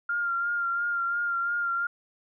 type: tone with vibrato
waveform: sine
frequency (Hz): 1396.9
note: F6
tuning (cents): 0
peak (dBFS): -25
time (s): 0.09-1.87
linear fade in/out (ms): 5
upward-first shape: sine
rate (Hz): 2.9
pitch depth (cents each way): 27
effects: none